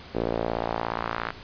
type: tone with band-pass filter sweep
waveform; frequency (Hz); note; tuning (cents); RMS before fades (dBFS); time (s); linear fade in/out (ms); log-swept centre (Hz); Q
sawtooth; 57.1; A#1; -35; -29; 0.14-1.32; 20; 430 to 1500; 1.8
effects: pink hiss -44 dBFS RMS until 1.43 s + resampled to 11025 Hz